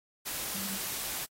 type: tone in noise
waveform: sine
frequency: 196 Hz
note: G3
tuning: in tune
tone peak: -41 dBFS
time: 0.54-0.79 s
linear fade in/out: 20 ms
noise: white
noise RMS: -36 dBFS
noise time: 0.25-1.26 s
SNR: -8 dB
effects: AAC 48 kbps